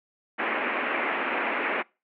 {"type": "band-pass noise", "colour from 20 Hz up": "white", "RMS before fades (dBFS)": -28, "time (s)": [0.38, 1.83], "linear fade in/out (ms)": 20, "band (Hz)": [220, 2500], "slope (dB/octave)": 48, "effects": ["noise-tail reverb RT60 0.3 s tail -26 dB re dry"]}